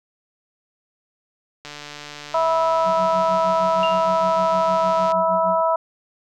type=click train; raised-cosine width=0.2 ms; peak=-18 dBFS; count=511; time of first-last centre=1.65-5.119 s; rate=147 Hz
type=harmonic tone; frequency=326.5 Hz; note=E4; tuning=17 cents flat; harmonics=2 / 3 / 4; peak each=-19 / -20 / -24 dBFS; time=2.34-5.76 s; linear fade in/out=5 ms
type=tone with tremolo; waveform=triangle; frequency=185 Hz; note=F#3; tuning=in tune; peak=-25 dBFS; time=2.84-5.62 s; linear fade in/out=50 ms; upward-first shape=sine; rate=6.5 Hz; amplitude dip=90%
type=tone with exponential decay; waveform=sine; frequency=2794 Hz; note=F7; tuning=in tune; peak=-22 dBFS; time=3.83-4.15 s; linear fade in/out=1 ms; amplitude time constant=68 ms
effects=none